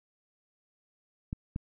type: clicks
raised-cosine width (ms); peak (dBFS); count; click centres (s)
5; -21; 2; 1.329 / 1.561
effects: none